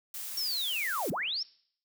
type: noise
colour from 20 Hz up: blue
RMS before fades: -39 dBFS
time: 0.14-1.1 s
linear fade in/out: 2 ms
type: linear two-way sweep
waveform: sine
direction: down then up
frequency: 5588 to 130.81 to 5588 Hz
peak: -30 dBFS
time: 0.37-1.43 s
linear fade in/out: 5 ms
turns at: 1.11 s
effects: noise-tail reverb RT60 0.6 s tail -22 dB re dry